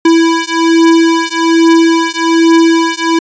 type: beating tone pair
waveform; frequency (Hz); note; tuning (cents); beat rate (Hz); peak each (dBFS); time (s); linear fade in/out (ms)
square; 329.6 / 330.8; E4 / E4; 0 / +6; 1.2; -10; 0.05-3.19; 5
effects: resampled to 16000 Hz